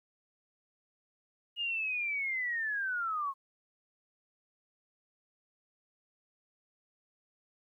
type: linear sweep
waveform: sine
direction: down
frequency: 2874 to 1065 Hz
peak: -31 dBFS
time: 1.56-3.34 s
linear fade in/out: 50 ms
effects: 12-bit